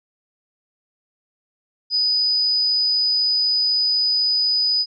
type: tone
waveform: sine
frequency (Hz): 4978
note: D#8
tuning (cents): 0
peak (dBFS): -16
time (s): 1.9-4.86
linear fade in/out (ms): 50
effects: none